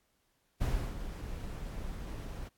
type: noise with ADSR envelope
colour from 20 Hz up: brown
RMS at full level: -30 dBFS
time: 0.6-2.49 s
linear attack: 20 ms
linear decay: 310 ms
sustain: -10 dB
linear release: 17 ms
effects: pink hiss -75 dBFS RMS until 2.57 s + AAC 64 kbps